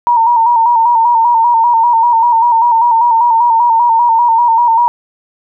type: tone with vibrato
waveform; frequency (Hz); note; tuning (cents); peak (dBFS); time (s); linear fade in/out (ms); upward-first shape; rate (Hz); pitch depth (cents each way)
sine; 932.3; A#5; 0; -6; 0.07-4.88; 0; square; 5.1; 48
effects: none